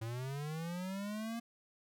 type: linear sweep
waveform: square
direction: up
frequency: 110 to 234.8 Hz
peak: -39 dBFS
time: 0.01-1.4 s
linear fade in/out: 10 ms
effects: none